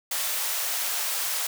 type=high-pass noise; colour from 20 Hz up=white; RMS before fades=-28 dBFS; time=0.11-1.47 s; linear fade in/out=5 ms; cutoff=540 Hz; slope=24 dB/octave; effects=none